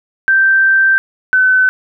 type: tone pair in turn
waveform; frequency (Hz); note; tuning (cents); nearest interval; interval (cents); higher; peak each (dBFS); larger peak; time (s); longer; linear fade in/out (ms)
sine; 1564 / 1516; G6 / F#6; -4 / +42; minor second; 54; first; -7; neither; 0.28-0.98 / 1.33-1.69; first; 0
effects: none